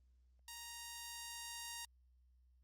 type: tone with level ramp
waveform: 5% pulse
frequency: 935 Hz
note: A#5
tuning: 5 cents sharp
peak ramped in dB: -37 to -33 dBFS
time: 0.48-1.85 s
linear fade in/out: 2 ms
effects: added 62 Hz sine -67 dBFS peak until 2.63 s + Opus 24 kbps